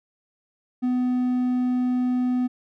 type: tone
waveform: triangle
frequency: 250 Hz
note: B3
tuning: 21 cents sharp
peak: -18 dBFS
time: 0.82-2.48 s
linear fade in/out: 20 ms
effects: none